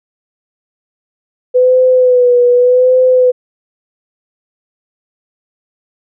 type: tone with vibrato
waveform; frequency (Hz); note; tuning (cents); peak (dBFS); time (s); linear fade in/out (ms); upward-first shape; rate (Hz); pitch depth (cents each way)
sine; 499.2; B4; +19; -5; 1.54-3.32; 20; sine; 0.85; 41
effects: none